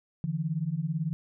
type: beating tone pair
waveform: sine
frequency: 148.8 / 166.8 Hz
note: D3 / E3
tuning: +23 / +21 cents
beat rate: 18 Hz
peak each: -31 / -30 dBFS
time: 0.24-1.13 s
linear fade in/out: 0 ms
effects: none